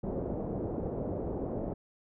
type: low-pass noise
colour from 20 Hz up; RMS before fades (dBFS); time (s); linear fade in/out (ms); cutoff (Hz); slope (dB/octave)
white; -35; 0.03-1.74; 10; 560; 24
effects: none